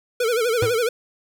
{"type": "tone with vibrato", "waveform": "square", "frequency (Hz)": 466.2, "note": "A#4", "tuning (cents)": 0, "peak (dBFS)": -19, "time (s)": [0.2, 0.89], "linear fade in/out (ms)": 5, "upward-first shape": "sine", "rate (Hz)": 12, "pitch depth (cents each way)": 120}
{"type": "tone with exponential decay", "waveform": "square", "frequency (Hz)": 109.1, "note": "A2", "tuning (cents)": -14, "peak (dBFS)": -19, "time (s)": [0.62, 0.79], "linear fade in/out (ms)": 5, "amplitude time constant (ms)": 35}
{"effects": []}